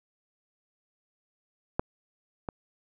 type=clicks; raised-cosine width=1 ms; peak=-11 / -19 dBFS; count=2; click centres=1.795 / 2.488 s; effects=none